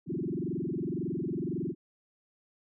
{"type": "tone with frequency modulation", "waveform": "sine", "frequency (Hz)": 257.5, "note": "C4", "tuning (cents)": -28, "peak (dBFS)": -30, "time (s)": [0.06, 1.75], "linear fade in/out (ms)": 50, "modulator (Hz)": 21.9, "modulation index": 5.3, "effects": []}